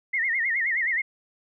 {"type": "tone with vibrato", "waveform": "sine", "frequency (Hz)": 1975.5, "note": "B6", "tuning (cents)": 0, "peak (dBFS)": -22, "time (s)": [0.13, 1.02], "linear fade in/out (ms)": 10, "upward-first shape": "sine", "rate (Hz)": 9.5, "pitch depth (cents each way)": 160, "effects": []}